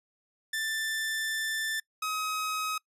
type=tone pair in turn; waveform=sawtooth; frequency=1770 / 1268 Hz; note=A6 / D#6; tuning=+10 / +32 cents; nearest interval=tritone; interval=578 cents; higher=first; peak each=-26 dBFS; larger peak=neither; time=0.53-1.8 / 2.02-2.78 s; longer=first; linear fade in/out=5 ms; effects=noise-tail reverb RT60 0.1 s tail -25 dB re dry + resampled to 32000 Hz